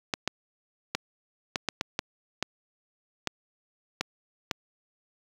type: clicks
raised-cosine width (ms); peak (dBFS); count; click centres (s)
0.2; -9; 11; 0.138 / 0.276 / 0.95 / 1.558 / 1.687 / 1.811 / 1.991 / 2.426 / 3.273 / 4.01 / 4.512
effects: high-pass 60 Hz 12 dB/octave + 7-bit